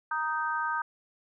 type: chord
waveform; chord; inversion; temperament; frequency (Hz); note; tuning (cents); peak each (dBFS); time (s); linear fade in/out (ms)
sine; Eb major; second; just; 933.4 / 1244.5 / 1555.6; Bb5 / Eb6 / G6; +2 / 0 / -14; -32 / -32 / -32; 0.11-0.82; 5
effects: none